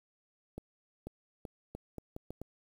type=accelerating click train; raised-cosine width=2 ms; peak=-28 dBFS; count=8; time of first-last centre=0.58-2.416 s; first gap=490 ms; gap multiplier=0.78; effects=9-bit